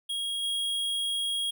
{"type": "tone with level steps", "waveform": "square", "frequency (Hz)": 3285, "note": "G#7", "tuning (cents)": -20, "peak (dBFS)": [-30, -28], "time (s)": [0.09, 1.51], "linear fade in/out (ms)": 10, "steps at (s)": 0.42, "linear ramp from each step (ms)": 20, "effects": []}